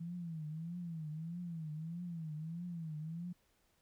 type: tone with vibrato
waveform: sine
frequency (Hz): 164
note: E3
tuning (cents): -9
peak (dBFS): -40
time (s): 0-3.33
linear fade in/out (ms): 10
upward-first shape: triangle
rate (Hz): 1.6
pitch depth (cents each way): 150
effects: pink hiss -75 dBFS RMS until 3.81 s